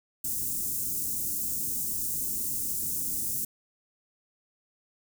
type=band-stop noise; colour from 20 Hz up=white; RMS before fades=-31 dBFS; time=0.24-3.45 s; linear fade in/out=5 ms; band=310 to 7000 Hz; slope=24 dB/octave; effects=none